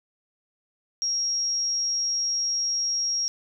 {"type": "tone", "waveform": "sine", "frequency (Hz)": 5600, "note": "F8", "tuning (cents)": 4, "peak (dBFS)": -23, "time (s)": [1.02, 3.28], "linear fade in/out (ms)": 0, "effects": []}